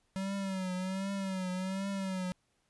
square tone with vibrato, 190 Hz, F#3, 46 cents sharp, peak -34 dBFS, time 0.16-2.32 s, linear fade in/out 0 ms, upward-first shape triangle, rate 1.3 Hz, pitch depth 78 cents each way, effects pink hiss -75 dBFS RMS until 2.69 s + resampled to 24000 Hz

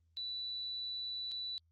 sine tone with dropouts, 3962 Hz, B7, 5 cents sharp, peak -38 dBFS, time 0.17-1.58 s, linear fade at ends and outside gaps 0 ms, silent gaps 1.314-1.318 s, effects added 82 Hz sine -69 dBFS peak until 1.71 s + Opus 32 kbps

